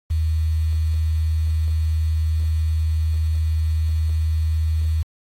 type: tone with quantisation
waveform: sine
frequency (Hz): 79.3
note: D#2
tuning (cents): +33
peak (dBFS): -17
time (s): 0.1-5.03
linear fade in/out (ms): 10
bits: 7
effects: AAC 48 kbps